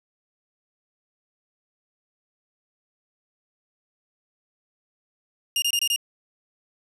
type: tone bursts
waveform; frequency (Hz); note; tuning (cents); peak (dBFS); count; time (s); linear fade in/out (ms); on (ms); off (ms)
sawtooth; 2825; F7; +19; -17; 5; 5.56-5.961; 2; 61; 24
effects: resampled to 32000 Hz